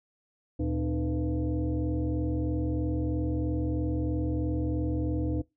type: tone with frequency modulation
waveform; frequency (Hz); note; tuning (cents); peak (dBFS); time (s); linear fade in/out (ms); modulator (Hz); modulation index
sine; 116.54; A#2; 0; -26; 0.59-5.42; 10; 190; 1.6
effects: noise-tail reverb RT60 0.2 s tail -22 dB re dry